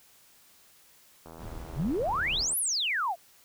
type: click train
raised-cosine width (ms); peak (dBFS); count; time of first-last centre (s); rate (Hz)
1; -32; 105; 1.26-2.531; 81.8
type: noise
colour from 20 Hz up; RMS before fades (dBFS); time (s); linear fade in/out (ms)
brown; -40; 1.37-2.47; 50
type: exponential two-way sweep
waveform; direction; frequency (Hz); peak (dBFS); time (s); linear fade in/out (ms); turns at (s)
sine; up then down; 116.54 to 11840 to 634; -26; 1.75-3.16; 50; 2.58
effects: white hiss -59 dBFS RMS until 3.44 s